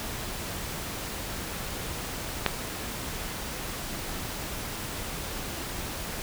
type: click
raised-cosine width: 0.3 ms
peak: -5 dBFS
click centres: 2.463 s
effects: pink hiss -35 dBFS RMS until 6.22 s